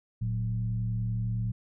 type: tone with frequency modulation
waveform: sine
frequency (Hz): 113.9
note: A#2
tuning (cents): -40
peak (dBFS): -27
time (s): 0.21-1.52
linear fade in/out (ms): 10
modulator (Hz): 70.6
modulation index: 0.59
effects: none